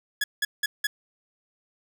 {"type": "tone bursts", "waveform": "sawtooth", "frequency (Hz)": 1687, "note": "G#6", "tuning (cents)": 27, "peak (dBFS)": -19, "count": 4, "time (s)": [0.21, 0.87], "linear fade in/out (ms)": 5, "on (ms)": 30, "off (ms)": 180, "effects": []}